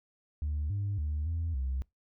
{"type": "tone with pitch steps", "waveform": "sine", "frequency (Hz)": [74.5, 100.7, 75, 82.8, 65.5], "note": ["D2", "G2", "D2", "E2", "C2"], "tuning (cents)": [25, 47, 37, 8, 2], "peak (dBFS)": -28, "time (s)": [0.42, 1.82], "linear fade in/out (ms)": 0, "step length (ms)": 280, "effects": ["noise-tail reverb RT60 0.2 s tail -26 dB re dry", "tanh soft clip ceiling -27 dBFS"]}